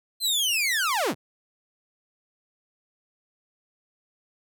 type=linear sweep; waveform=sawtooth; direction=down; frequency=4186 to 81.8 Hz; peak=-19 dBFS; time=0.2-1.15 s; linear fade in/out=50 ms; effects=none